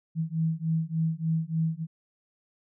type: beating tone pair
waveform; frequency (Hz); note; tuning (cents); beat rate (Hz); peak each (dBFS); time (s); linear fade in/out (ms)
sine; 160 / 163.4; D#3 / E3; +49 / -15; 3.4; -28; 0.15-1.87; 50
effects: none